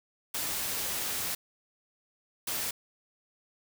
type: noise bursts at uneven times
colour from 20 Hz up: white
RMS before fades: -33 dBFS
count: 2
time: 0.34-1.35 / 2.47-2.71 s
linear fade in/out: 5 ms
effects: none